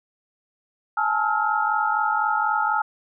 sine tone cluster, 838 / 882 / 1294 / 1401 Hz, G#5 / A5 / E6 / F6, +15 / +4 / -32 / +5 cents, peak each -25 dBFS, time 0.97-2.82 s, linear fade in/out 5 ms, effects none

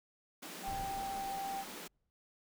pink high-pass noise, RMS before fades -47 dBFS, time 0.42-1.88 s, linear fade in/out 10 ms, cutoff 170 Hz, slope 96 dB/octave
sine tone, 784 Hz, G5, in tune, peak -37 dBFS, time 0.62-1.65 s, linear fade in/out 50 ms
brown noise with exponential decay, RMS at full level -42 dBFS, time 0.67-2.1 s, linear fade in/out 0 ms, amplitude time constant 310 ms
effects none

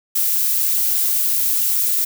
violet noise, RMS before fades -18 dBFS, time 0.15-2.05 s, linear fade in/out 10 ms, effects none

